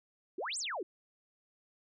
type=exponential two-way sweep; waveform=sine; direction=up then down; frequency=312.6 to 8960 to 312.6 Hz; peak=-35 dBFS; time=0.38-0.83 s; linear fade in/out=5 ms; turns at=0.58 s; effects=none